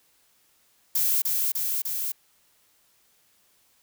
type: noise with echo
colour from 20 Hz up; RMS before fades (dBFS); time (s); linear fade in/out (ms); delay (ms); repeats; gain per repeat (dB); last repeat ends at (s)
violet; -23; 0.95-1.22; 5; 300; 3; -2; 2.12
effects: white hiss -64 dBFS RMS until 3.82 s